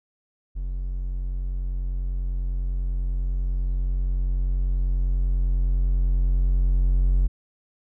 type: tone with level ramp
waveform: triangle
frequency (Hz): 45.08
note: F#1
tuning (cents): -44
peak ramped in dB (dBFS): -24 to -14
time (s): 0.55-7.28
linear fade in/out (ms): 20
effects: none